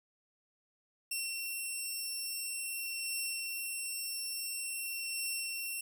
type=beating tone pair; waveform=10% pulse; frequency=2715 / 2715.48 Hz; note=F7 / F7; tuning=-50 / -49 cents; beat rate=0.48 Hz; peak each=-28 / -36 dBFS; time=1.11-5.81 s; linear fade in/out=5 ms; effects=none